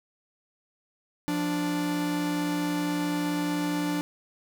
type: tone pair together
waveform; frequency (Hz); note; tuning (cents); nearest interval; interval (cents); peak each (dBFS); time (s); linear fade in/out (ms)
45% pulse; 174.61 / 293.7; F3 / D4; 0 / 0; major sixth; 900; -32 / -27; 1.28-4.01; 0
effects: none